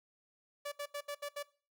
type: tone bursts at uneven times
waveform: sawtooth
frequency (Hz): 578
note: D5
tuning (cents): -28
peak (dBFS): -34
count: 6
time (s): 0.65-0.72 / 0.79-0.86 / 0.94-1.01 / 1.08-1.15 / 1.22-1.29 / 1.36-1.43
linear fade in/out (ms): 10
effects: noise-tail reverb RT60 0.4 s tail -20 dB re dry